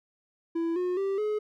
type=tone with pitch steps; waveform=triangle; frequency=332.7 / 360.7 / 391.1 / 424 Hz; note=E4 / F#4 / G4 / G#4; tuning=+16 / -44 / -4 / +36 cents; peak=-24 dBFS; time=0.55-1.39 s; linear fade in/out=10 ms; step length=210 ms; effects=none